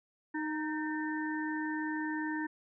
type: harmonic tone with a mistuned harmonic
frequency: 309.7 Hz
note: D#4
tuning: 8 cents flat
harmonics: 1 / 3 / 5 / 6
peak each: -34 / -41 / -44 / -40 dBFS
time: 0.34-2.47 s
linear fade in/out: 10 ms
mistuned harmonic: 6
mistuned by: -49 cents
effects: none